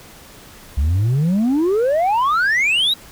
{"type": "exponential sweep", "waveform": "sine", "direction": "up", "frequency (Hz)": [65.6, 3951], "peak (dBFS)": -11, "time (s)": [0.77, 2.94], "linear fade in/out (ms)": 10, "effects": ["tanh soft clip ceiling -13 dBFS", "pink hiss -42 dBFS RMS until 3.11 s"]}